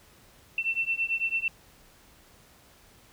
sine beating tone pair, 2686 / 2695 Hz, E7 / E7, +32 / +38 cents, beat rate 9 Hz, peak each -29 dBFS, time 0.58-1.48 s, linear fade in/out 2 ms, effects pink hiss -57 dBFS RMS until 3.12 s

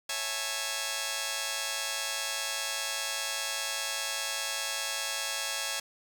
5% pulse chord, A major seventh, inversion first, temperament just, 550 / 660 / 825 / 880 Hz, C#5 / E5 / G#5 / A5, -14 / +2 / -12 / 0 cents, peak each -27 dBFS, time 0.09-5.8 s, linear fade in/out 5 ms, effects 8-bit

